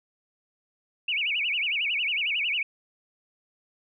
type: tone with vibrato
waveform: sine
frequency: 2555 Hz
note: D#7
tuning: 45 cents sharp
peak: -24 dBFS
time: 1.08-2.63 s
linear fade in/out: 5 ms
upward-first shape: sine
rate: 11 Hz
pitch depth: 260 cents each way
effects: none